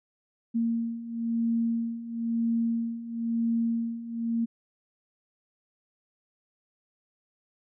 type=beating tone pair; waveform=sine; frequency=230 / 231 Hz; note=A#3 / A#3; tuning=-23 / -16 cents; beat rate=1 Hz; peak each=-31 / -27 dBFS; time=0.54-4.46 s; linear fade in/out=20 ms; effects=none